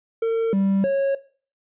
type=tone with pitch steps; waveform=triangle; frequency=454 / 195.3 / 549 Hz; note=A#4 / G3 / C#5; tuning=-46 / -6 / -17 cents; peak=-16 dBFS; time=0.22-1.15 s; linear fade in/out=5 ms; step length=310 ms; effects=noise-tail reverb RT60 0.4 s tail -17 dB re dry + resampled to 8000 Hz